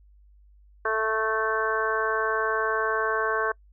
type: harmonic tone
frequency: 220 Hz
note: A3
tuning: in tune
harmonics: 2 / 3 / 4 / 5 / 6 / 7 / 8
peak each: -28 / -32 / -37 / -28 / -37 / -28 / -36 dBFS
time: 0.85-3.52 s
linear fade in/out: 5 ms
effects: noise-tail reverb RT60 0.1 s tail -26 dB re dry + added 50 Hz sine -52 dBFS peak until 3.72 s